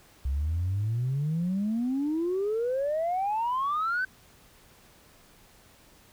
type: exponential sweep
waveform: sine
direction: up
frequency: 64.7 to 1553 Hz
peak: -24 dBFS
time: 0.25-4.05 s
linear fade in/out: 5 ms
effects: tanh soft clip ceiling -22 dBFS + pink hiss -57 dBFS RMS until 6.12 s